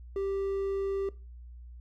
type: tone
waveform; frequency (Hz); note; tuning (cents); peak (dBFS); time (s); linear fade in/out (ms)
triangle; 392; G4; 0; -27; 0.16-1.09; 2
effects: noise-tail reverb RT60 0.3 s tail -19 dB re dry + added 60 Hz sine -44 dBFS peak until 1.8 s